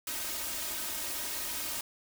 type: noise with comb filter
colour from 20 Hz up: white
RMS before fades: -36 dBFS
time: 0.07-1.81 s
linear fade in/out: 2 ms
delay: 3.2 ms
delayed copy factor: +0.8
effects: none